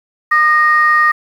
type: tone pair together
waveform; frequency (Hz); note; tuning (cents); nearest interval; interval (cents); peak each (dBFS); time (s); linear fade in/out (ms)
sine; 1216.5 / 1864.7; D#6 / A#6; -39 / 0; perfect fifth; 739; -10; 0.31-1.12; 10
effects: tanh soft clip ceiling -1 dBFS + 7-bit